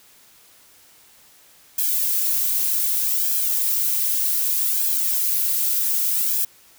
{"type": "noise with flanger", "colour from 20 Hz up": "violet", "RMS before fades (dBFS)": -21, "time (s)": [1.78, 6.45], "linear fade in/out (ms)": 5, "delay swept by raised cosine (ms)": [1.2, 3.4], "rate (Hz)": 0.65, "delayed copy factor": 0.7, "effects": ["white hiss -52 dBFS RMS until 6.78 s"]}